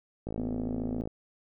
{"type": "click train", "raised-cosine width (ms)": 2, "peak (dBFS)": -22, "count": 45, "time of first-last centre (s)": [0.27, 1.074], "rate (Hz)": 54.7}
{"type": "tone with tremolo", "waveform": "sine", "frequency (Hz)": 246.9, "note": "B3", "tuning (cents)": 0, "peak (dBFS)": -31, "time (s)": [0.38, 1.01], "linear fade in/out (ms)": 0, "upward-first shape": "sine", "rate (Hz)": 15, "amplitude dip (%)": 30}
{"effects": []}